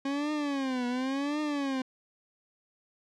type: tone with vibrato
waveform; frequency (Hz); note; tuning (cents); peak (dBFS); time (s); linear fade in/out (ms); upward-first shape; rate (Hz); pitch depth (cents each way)
40% pulse; 272; C#4; -33; -28; 0.05-1.82; 5; triangle; 0.92; 200
effects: low-pass 5000 Hz 12 dB/octave